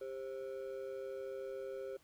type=ring-modulated tone; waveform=triangle; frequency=464 Hz; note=A#4; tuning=8 cents flat; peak=-36 dBFS; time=0.01-1.97 s; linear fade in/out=5 ms; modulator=66.5 Hz; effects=pink hiss -69 dBFS RMS until 2.03 s